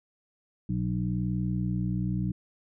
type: harmonic tone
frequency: 60.6 Hz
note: B1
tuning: 32 cents flat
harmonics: 1 / 2 / 3 / 5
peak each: -37 / -30 / -29 / -37 dBFS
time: 0.69-2.32 s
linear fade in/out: 5 ms
effects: none